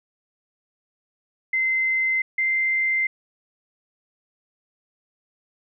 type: tone pair in turn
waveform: sine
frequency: 2068 / 2084 Hz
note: C7 / C7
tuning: -21 / -7 cents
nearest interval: unison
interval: 14 cents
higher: second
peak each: -19 dBFS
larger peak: neither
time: 1.53-2.22 / 2.38-3.07 s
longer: neither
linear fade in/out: 5 ms
effects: none